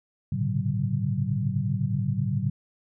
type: tone cluster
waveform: sine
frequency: 105 / 116.2 / 137.1 / 145 / 189.2 Hz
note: G#2 / A#2 / C#3 / D3 / F#3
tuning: +19 / -5 / -19 / -22 / +39 cents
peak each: -30 dBFS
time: 0.32-2.5 s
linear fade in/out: 5 ms
effects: none